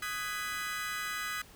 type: chord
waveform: 35% pulse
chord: G# minor seventh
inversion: second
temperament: just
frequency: 1245.9 / 1495.1 / 1661.2 / 1993.5 Hz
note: D#6 / F#6 / G#6 / B6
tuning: +2 / +18 / 0 / +16 cents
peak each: -37 / -40 / -40 / -38 dBFS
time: 0.02-1.42 s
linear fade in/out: 5 ms
effects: pink hiss -55 dBFS RMS until 1.55 s